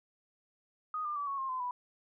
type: tone with pitch steps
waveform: sine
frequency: 1244.5 / 1197.3 / 1151.8 / 1108.1 / 1066 / 1025.6 / 986.6 Hz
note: D#6 / D6 / D6 / C#6 / C6 / C6 / B5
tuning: 0 / +33 / -34 / -1 / +32 / -35 / -2 cents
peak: -33 dBFS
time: 0.94-1.71 s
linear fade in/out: 2 ms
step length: 110 ms
effects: none